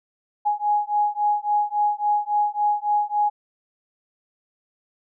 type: beating tone pair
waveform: sine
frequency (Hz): 830.6 / 834.2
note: G#5 / G#5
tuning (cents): 0 / +7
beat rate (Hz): 3.6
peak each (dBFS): -22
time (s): 0.45-3.3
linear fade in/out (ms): 20
effects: none